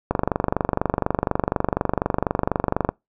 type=click train; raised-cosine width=1 ms; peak=-5 dBFS; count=68; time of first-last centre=0.11-2.89 s; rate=24.1 Hz; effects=noise-tail reverb RT60 0.2 s tail -25 dB re dry